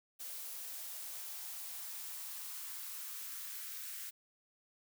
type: noise with high-pass filter sweep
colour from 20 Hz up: blue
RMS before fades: -45 dBFS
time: 0.19-4.11 s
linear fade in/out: 20 ms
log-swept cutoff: 480 to 1600 Hz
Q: 1.9
effects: none